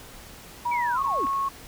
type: tone with pitch glide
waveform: sine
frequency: 961 to 1097.5 Hz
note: B5 to C#6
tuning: -48 to -18 cents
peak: -23 dBFS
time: 0.65-1.49 s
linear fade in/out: 10 ms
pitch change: +230 cents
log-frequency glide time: 0.94-1 s
type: linear sweep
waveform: sine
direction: down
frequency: 2349 to 222.7 Hz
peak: -29 dBFS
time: 0.71-1.26 s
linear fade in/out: 10 ms
type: clicks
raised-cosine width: 0.5 ms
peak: -30 / -23 / -29 dBFS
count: 3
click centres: 1.236 / 1.269 / 1.333 s
effects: pink hiss -45 dBFS RMS until 1.67 s